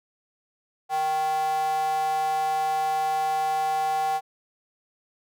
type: tone with high-pass filter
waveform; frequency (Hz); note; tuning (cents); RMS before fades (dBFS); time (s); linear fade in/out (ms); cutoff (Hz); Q
square; 155.56; D#3; 0; -25; 0.89-4.21; 50; 750; 8.2
effects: none